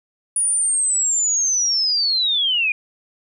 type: linear sweep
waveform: sine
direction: down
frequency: 9750 to 2398 Hz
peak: -16 dBFS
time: 0.36-2.72 s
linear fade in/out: 2 ms
effects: none